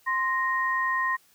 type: tone pair together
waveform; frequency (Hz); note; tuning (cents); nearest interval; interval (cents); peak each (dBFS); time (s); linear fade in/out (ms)
sine; 1046.5 / 1864.7; C6 / A#6; 0 / 0; minor seventh; 1000; -26; 0.06-1.17; 20
effects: white hiss -61 dBFS RMS until 1.34 s